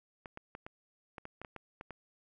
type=clicks; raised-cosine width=0.5 ms; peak=-29 dBFS; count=11; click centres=0.258 / 0.374 / 0.551 / 0.665 / 1.182 / 1.254 / 1.416 / 1.448 / 1.563 / 1.811 / 1.907 s; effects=none